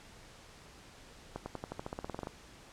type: accelerating click train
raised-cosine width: 1 ms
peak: -24 dBFS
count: 15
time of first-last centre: 1.36-2.271 s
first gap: 100 ms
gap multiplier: 0.93
effects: pink hiss -55 dBFS RMS until 2.72 s + low-pass 8000 Hz 12 dB/octave